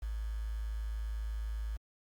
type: tone with quantisation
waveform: sine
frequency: 54 Hz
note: A1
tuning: 32 cents flat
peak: -34 dBFS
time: 0.02-1.77 s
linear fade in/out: 10 ms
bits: 9
effects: Opus 48 kbps